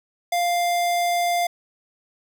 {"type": "tone", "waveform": "square", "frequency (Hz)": 698.5, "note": "F5", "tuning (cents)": 0, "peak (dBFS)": -20, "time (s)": [0.32, 1.47], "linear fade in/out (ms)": 5, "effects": []}